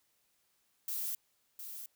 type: noise with echo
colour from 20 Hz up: violet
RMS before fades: -37 dBFS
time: 0.88-1.15 s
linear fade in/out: 2 ms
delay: 710 ms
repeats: 1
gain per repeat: -8 dB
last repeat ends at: 1.86 s
effects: white hiss -75 dBFS RMS until 1.95 s